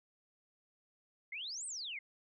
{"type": "exponential two-way sweep", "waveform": "sine", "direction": "up then down", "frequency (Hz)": [2038, 8870, 2038], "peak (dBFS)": -40, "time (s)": [1.32, 1.99], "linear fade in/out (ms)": 5, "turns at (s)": 1.66, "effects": []}